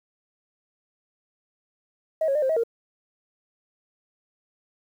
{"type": "tone with pitch steps", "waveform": "sine", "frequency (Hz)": [636, 549, 603, 527, 639, 463], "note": ["D#5", "C#5", "D5", "C5", "D#5", "A#4"], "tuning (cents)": [38, -17, 46, 12, 46, -12], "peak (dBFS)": -19, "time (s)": [2.21, 2.636], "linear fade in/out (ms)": 5, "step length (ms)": 71, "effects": ["tanh soft clip ceiling -15 dBFS", "9-bit"]}